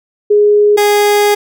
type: tone pair in turn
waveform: sine / 30% pulse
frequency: 415.3 / 413 Hz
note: G#4 / G#4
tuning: 0 / -10 cents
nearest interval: unison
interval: 10 cents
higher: first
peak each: -5 dBFS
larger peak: neither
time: 0.3-0.77 / 0.77-1.35 s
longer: second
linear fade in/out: 10 ms
effects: none